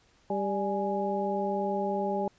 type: harmonic tone with a mistuned harmonic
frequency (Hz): 197.4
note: G3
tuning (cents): +12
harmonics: 1 / 2 / 3 / 4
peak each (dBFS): -33 / -32 / -33 / -32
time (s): 0.3-2.28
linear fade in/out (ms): 2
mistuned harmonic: 4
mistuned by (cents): +87
effects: pink hiss -64 dBFS RMS until 2.38 s + resampled to 16000 Hz